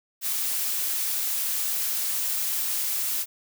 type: noise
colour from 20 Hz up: blue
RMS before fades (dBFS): -27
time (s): 0.21-3.26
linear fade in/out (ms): 50
effects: none